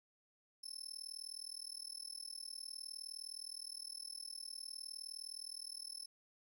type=tone with amplitude modulation; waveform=30% pulse; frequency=5274 Hz; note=E8; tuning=in tune; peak=-38 dBFS; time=0.63-6.06 s; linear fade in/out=10 ms; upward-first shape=sine; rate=39.5 Hz; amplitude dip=100%; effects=13-bit